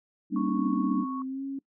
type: chord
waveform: sine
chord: Eb dominant seventh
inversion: first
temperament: equal with one note detuned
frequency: 196 / 233.1 / 277.2 / 304.5 Hz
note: G3 / Bb3 / Db4 / Eb4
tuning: 0 / 0 / 0 / -37 cents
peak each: -30 dBFS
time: 0.3-1.06 s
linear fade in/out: 50 ms
type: tone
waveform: sine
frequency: 1107 Hz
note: C#6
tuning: 3 cents flat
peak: -35 dBFS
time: 0.36-1.22 s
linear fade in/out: 2 ms
type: tone with pitch glide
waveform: sine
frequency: 261.3 to 273.3 Hz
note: C4 to C#4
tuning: -2 to -24 cents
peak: -31 dBFS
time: 0.58-1.59 s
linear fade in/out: 5 ms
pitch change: +78 cents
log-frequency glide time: 1.25-1.44 s
effects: noise-tail reverb RT60 0.1 s tail -22 dB re dry